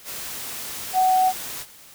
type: tone in noise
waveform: sine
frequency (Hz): 747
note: F#5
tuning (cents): +16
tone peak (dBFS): -15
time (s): 0.93-1.33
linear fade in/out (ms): 50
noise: white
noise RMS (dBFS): -33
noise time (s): 0.04-1.66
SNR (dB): +15
effects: white hiss -47 dBFS RMS until 1.94 s